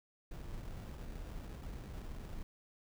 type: noise with sample-and-hold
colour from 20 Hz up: brown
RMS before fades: -45 dBFS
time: 0.31-2.43 s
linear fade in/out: 5 ms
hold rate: 2100 Hz
effects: none